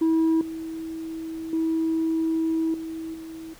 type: tone with level steps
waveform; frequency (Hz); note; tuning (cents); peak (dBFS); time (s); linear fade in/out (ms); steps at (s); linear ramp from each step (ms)
sine; 323.7; E4; -31; -15 / -30 / -20 / -30 / -35; 0.01-3.54; 10; 0.41 / 1.53 / 2.74 / 3.14; 2
effects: tanh soft clip ceiling -17 dBFS + pink hiss -50 dBFS RMS until 3.59 s